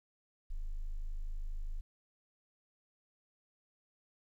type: tone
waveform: sine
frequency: 26.13 Hz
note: G#0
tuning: 12 cents sharp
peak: -33 dBFS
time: 0.5-1.81 s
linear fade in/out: 10 ms
effects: tanh soft clip ceiling -34 dBFS + 12-bit